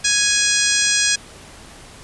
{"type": "harmonic tone", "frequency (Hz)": 830.6, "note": "G#5", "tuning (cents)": 0, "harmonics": [2, 3, 4, 5, 6, 7, 8, 9, 10], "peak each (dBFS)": [-22, -24, -24, -25, -23, -22, -24, -25, -26], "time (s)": [0.04, 1.16], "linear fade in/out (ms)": 10, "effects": ["pink hiss -41 dBFS RMS until 2.03 s", "resampled to 24000 Hz"]}